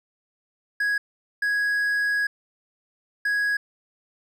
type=tone bursts at uneven times; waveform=triangle; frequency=1661.2 Hz; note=G#6; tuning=in tune; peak=-19 dBFS; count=3; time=0.8-0.98 / 1.42-2.27 / 3.25-3.57 s; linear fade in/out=5 ms; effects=none